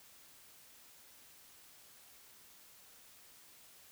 silence, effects white hiss -60 dBFS RMS until 3.91 s

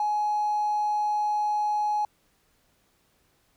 triangle tone with hard clipping, 840 Hz, G#5, 19 cents sharp, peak -23 dBFS, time 0-2.05 s, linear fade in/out 2 ms, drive 3 dB, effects pink hiss -67 dBFS RMS until 3.56 s

